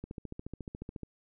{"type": "click train", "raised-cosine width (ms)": 3, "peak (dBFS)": -27, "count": 15, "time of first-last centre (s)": [0.04, 1.033], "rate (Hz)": 14.1, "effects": []}